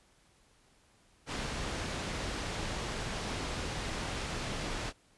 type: low-pass noise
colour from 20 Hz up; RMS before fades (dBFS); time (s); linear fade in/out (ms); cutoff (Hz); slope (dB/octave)
pink; -37; 1.26-4.93; 50; 6200; 12
effects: pink hiss -66 dBFS RMS until 5.17 s + resampled to 24000 Hz